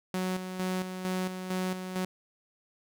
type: tone with tremolo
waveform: sawtooth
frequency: 185 Hz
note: F#3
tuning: in tune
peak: -25 dBFS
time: 0.14-2.05 s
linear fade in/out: 2 ms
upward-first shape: square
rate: 2.2 Hz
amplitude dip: 55%
effects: none